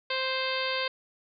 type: harmonic tone with a mistuned harmonic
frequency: 523.3 Hz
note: C5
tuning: in tune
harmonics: 1 / 2 / 3 / 4 / 5 / 6 / 7 / 8 / 9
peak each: -33 / -35 / -36 / -36 / -36 / -38 / -37 / -40 / -38 dBFS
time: 0.1-0.88 s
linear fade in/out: 5 ms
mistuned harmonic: 9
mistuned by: -25 cents
effects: none